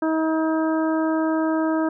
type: harmonic tone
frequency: 318.3 Hz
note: D#4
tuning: 39 cents sharp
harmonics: 1 / 2 / 3 / 4 / 5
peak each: -20 / -26 / -30 / -32 / -34 dBFS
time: 0.02-1.89 s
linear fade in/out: 5 ms
effects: none